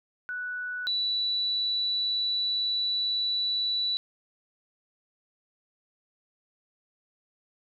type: tone pair in turn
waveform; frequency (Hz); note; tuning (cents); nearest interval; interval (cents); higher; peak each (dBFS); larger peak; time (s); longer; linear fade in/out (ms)
sine; 1480 / 3951; F#6 / B7; 0 / 0; octave + perfect fourth; 1700; second; -31 / -25; second; 0.29-0.87 / 0.87-3.97; second; 0
effects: none